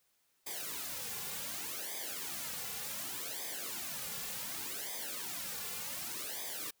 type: noise with flanger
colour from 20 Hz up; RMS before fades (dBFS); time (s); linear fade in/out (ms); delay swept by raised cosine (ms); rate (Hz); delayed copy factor
white; -41; 0.46-6.71; 10; 0.71 to 3.21; 0.67; -0.9
effects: white hiss -75 dBFS RMS until 6.8 s